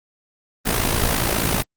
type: noise with amplitude modulation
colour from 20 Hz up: pink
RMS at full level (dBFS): -17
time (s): 0.65-1.63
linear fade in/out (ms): 20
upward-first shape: sine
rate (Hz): 54.9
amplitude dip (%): 65
effects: Opus 32 kbps